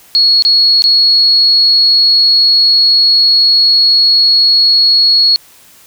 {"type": "tone with dropouts", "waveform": "sine", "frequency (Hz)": 4338, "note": "C#8", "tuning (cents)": -38, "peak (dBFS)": -5, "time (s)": [0.15, 5.36], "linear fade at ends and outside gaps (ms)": 0, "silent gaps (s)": [[0.423, 0.45], [0.821, 0.84]], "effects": ["white hiss -42 dBFS RMS until 5.86 s"]}